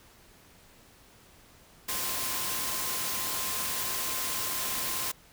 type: tone in noise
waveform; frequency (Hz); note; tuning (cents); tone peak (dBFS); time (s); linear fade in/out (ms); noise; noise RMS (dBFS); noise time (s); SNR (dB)
sine; 1046.5; C6; 0; -42; 1.88-5.12; 10; white; -32; 1.88-5.12; -13
effects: pink hiss -57 dBFS RMS until 5.32 s